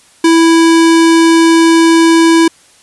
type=tone; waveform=square; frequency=329.6 Hz; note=E4; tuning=in tune; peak=-5 dBFS; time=0.24-2.48 s; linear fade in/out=5 ms; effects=white hiss -45 dBFS RMS until 2.82 s + resampled to 24000 Hz